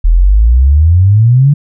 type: exponential sweep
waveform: sine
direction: up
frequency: 38.89 to 148.2 Hz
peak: -3 dBFS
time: 0.04-1.54 s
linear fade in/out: 10 ms
effects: none